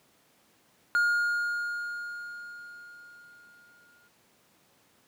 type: tone with exponential decay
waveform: triangle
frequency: 1422 Hz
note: F6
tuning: 31 cents sharp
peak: -19 dBFS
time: 0.95-4.08 s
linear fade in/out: 0 ms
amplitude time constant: 680 ms
effects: pink hiss -64 dBFS RMS until 5.07 s + high-pass 150 Hz 12 dB/octave